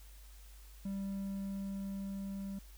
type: tone with level ramp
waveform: triangle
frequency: 196 Hz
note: G3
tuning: in tune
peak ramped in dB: -34 to -37 dBFS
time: 0.85-2.59 s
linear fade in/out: 5 ms
effects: added 50 Hz sine -52 dBFS peak until 2.77 s + white hiss -62 dBFS RMS until 2.77 s